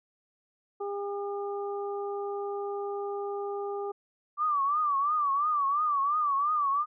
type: harmonic tone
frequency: 403.5 Hz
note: G#4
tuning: 50 cents flat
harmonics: 1 / 2 / 3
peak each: -32 / -38 / -42 dBFS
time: 0.8-3.92 s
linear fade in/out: 10 ms
type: tone with vibrato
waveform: sine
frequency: 1165 Hz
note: D6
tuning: 14 cents flat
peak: -24 dBFS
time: 4.37-6.86 s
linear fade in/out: 50 ms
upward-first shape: triangle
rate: 2.9 Hz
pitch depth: 130 cents each way
effects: none